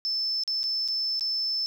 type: tone with dropouts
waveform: sine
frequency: 5274 Hz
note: E8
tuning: in tune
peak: -25 dBFS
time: 0.05-1.66 s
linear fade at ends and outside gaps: 0 ms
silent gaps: 0.436-0.477 / 0.632-0.639 / 0.878-0.885 / 1.195-1.209 s
effects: 9-bit